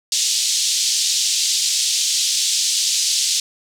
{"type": "band-pass noise", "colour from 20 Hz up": "white", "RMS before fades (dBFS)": -19, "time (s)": [0.12, 3.4], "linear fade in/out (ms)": 2, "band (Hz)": [3400, 7300], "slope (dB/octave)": 24, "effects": []}